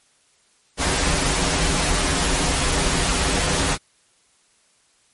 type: noise with comb filter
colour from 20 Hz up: pink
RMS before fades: -20 dBFS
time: 0.77-3.78 s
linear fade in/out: 50 ms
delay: 9.1 ms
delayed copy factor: -1
effects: white hiss -60 dBFS RMS until 5.13 s + MP3 48 kbps